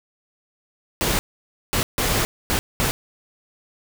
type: noise bursts at uneven times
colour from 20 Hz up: pink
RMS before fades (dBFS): -21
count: 5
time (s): 1.01-1.19 / 1.73-1.83 / 1.98-2.25 / 2.5-2.59 / 2.8-2.91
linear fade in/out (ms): 0
effects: none